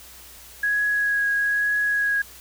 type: tone with vibrato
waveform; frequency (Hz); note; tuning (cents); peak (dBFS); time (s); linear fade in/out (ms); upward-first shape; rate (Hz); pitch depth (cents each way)
sine; 1661.2; G#6; 0; -19; 0.63-2.22; 5; triangle; 1.1; 15
effects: added 60 Hz sine -52 dBFS peak until 2.4 s + white hiss -45 dBFS RMS until 2.4 s